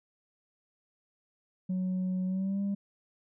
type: tone with pitch glide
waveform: sine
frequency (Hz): 184.9 to 199.32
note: F#3 to G3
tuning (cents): -1 to +29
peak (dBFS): -26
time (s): 1.69-2.75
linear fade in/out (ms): 10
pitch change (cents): +130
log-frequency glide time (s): 2.26-2.61
effects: tanh soft clip ceiling -27 dBFS